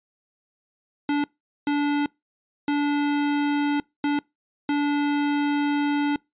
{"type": "tone bursts at uneven times", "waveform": "square", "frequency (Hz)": 290, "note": "D4", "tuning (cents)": -22, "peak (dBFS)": -21, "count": 5, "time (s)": [[1.09, 1.24], [1.67, 2.06], [2.68, 3.8], [4.04, 4.19], [4.69, 6.16]], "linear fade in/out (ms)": 2, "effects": ["noise-tail reverb RT60 0.2 s tail -24 dB re dry", "resampled to 8000 Hz"]}